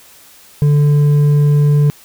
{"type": "tone with hard clipping", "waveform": "sine", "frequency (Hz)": 146.3, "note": "D3", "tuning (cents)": -6, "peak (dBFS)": -9, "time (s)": [0.62, 1.9], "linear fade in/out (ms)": 0, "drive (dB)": 4, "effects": ["white hiss -43 dBFS RMS until 2.04 s"]}